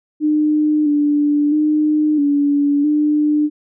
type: tone with pitch steps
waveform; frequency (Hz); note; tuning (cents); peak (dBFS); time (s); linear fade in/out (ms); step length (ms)
sine; 303.1 / 293.1 / 303.9 / 286.7 / 299.4; D#4 / D4 / D#4 / D4 / D4; -45 / -3 / -41 / -42 / +33; -12; 0.2-3.5; 50; 660
effects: none